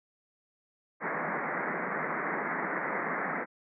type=band-pass noise; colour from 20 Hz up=white; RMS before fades=-33 dBFS; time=1-3.46 s; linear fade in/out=50 ms; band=150 to 2100 Hz; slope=96 dB/octave; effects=none